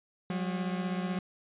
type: beating tone pair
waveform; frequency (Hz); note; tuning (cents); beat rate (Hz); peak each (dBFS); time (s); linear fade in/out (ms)
40% pulse; 180.9 / 196.9; F#3 / G3; -39 / +8; 16; -31 / -36; 0.3-1.19; 2
effects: resampled to 8000 Hz